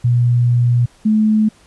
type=tone pair in turn; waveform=sine; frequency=121 / 215.6 Hz; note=B2 / A3; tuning=-35 / -35 cents; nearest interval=minor seventh; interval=1000 cents; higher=second; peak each=-10 dBFS; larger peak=neither; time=0.04-0.86 / 1.05-1.49 s; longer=first; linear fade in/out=10 ms; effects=pink hiss -50 dBFS RMS until 1.66 s + resampled to 24000 Hz